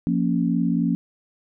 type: chord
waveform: sine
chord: Bb minor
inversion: second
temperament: equal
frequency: 174.61 / 233.1 / 277.2 Hz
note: F3 / Bb3 / Db4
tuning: 0 / 0 / 0 cents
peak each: -22 / -23 / -24 dBFS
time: 0.07-0.95 s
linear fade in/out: 0 ms
effects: none